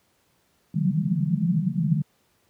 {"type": "band-pass noise", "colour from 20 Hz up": "pink", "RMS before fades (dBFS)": -23, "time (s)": [0.74, 2.02], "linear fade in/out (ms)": 5, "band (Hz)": [140, 210], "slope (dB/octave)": 96, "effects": ["pink hiss -66 dBFS RMS until 2.49 s", "high-pass 80 Hz 12 dB/octave"]}